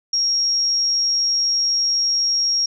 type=tone; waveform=sine; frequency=5588 Hz; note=F8; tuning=in tune; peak=-16 dBFS; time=0.13-2.66 s; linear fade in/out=5 ms; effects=none